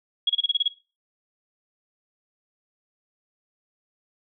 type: tone bursts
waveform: sine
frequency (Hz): 3322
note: G#7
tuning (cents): 0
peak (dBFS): -17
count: 8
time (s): 0.27-0.681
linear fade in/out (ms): 5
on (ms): 26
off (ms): 29
effects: noise-tail reverb RT60 0.3 s tail -18 dB re dry